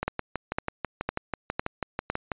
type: two click trains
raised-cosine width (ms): 0.5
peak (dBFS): -11 / -13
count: 5 / 15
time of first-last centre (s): 0.08-2.1 / 0.03-2.318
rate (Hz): 1.98 / 6.12
effects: resampled to 8000 Hz